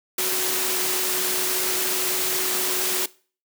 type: tone in noise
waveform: sine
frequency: 370 Hz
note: F#4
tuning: in tune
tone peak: -31 dBFS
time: 0.18-3.06 s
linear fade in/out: 5 ms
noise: white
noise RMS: -24 dBFS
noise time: 0.18-3.06 s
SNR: -10 dB
effects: noise-tail reverb RT60 0.4 s tail -21 dB re dry + high-pass 200 Hz 12 dB/octave